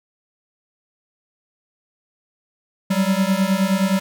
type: beating tone pair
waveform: square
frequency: 187.7 / 197.3 Hz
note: F#3 / G3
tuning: +25 / +11 cents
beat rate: 9.6 Hz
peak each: -20 dBFS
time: 2.9-4 s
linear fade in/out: 10 ms
effects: none